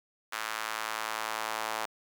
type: tone with high-pass filter sweep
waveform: sawtooth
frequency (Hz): 110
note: A2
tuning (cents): 0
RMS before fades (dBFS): -35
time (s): 0.32-1.86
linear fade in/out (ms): 10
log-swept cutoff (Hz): 1300 to 850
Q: 1.5
effects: none